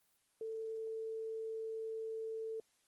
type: tone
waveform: sine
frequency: 444.8 Hz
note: A4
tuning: 19 cents sharp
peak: -39 dBFS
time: 0.41-2.6 s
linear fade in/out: 2 ms
effects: white hiss -75 dBFS RMS until 2.87 s + Opus 24 kbps